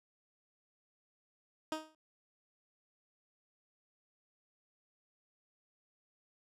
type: tone with exponential decay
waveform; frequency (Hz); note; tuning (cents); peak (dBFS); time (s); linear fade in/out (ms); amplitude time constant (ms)
15% pulse; 313.1; D#4; +11; -26; 1.72-1.95; 1; 50
effects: low-pass 9000 Hz 12 dB/octave